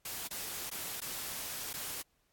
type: noise with dropouts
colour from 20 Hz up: white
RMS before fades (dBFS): -40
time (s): 0.05-2.02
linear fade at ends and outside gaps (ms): 5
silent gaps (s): 0.276-0.308 / 0.697-0.713 / 1.002-1.016 / 1.731-1.738
effects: pink hiss -75 dBFS RMS until 2.32 s + AAC 64 kbps

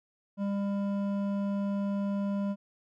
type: tone with hard clipping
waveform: sine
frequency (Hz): 200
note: G3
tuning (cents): +35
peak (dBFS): -30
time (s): 0.37-2.56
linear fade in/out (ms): 50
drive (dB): 10
effects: none

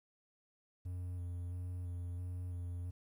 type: tone with vibrato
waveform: triangle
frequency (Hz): 88.7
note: F2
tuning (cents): +27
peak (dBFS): -37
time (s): 0.85-2.91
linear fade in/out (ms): 10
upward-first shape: square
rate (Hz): 1.5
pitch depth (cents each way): 17
effects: 12-bit

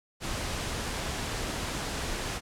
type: noise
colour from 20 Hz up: pink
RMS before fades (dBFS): -33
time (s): 0.2-2.41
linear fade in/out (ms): 50
effects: low-pass 9000 Hz 12 dB/octave

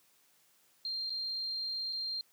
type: tone with dropouts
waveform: sine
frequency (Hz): 4186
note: C8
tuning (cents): 0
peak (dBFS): -34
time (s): 0.85-2.21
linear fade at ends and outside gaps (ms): 1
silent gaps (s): 1.096-1.103 / 1.926-1.93
effects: white hiss -68 dBFS RMS until 2.32 s + high-pass 100 Hz 12 dB/octave

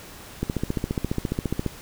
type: click train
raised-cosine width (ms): 3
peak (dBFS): -11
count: 19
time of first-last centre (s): 0.43-1.663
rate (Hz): 14.6
effects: pink hiss -43 dBFS RMS until 1.81 s

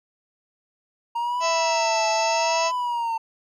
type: tone with vibrato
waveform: triangle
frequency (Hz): 932.3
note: A#5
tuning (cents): 0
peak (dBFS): -21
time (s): 1.15-3.18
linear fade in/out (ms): 10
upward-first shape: triangle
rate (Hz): 0.8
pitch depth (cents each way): 130
type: harmonic tone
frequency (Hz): 659.3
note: E5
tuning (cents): 0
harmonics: 1 / 2 / 3 / 4 / 5 / 6 / 7 / 8 / 9 / 10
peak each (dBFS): -24 / -37 / -36 / -29 / -40 / -38 / -35 / -31 / -41 / -32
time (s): 1.4-2.72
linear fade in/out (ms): 50
effects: none

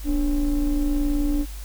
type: ring-modulated tone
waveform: triangle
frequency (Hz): 130.81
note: C3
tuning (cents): 0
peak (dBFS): -14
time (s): 0.04-1.46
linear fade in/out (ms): 50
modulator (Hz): 160
effects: added 50 Hz sine -32 dBFS peak until 1.64 s + white hiss -44 dBFS RMS until 1.64 s

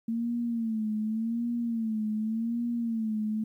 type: tone with vibrato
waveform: sine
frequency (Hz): 225.6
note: A3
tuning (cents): +44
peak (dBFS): -27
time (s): 0.08-3.44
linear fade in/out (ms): 5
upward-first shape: sine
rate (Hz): 0.87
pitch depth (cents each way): 90
effects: 11-bit

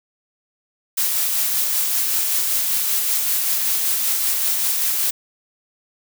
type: noise with tremolo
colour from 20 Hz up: blue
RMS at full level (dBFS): -19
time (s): 0.97-5.11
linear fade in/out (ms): 10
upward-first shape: sine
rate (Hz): 5.2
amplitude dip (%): 25
effects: none

